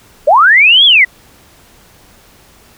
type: linear two-way sweep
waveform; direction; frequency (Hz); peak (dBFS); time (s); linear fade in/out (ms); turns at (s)
sine; up then down; 520 to 3467 to 1896; -3; 0.27-1.05; 10; 0.85
effects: pink hiss -44 dBFS RMS until 2.77 s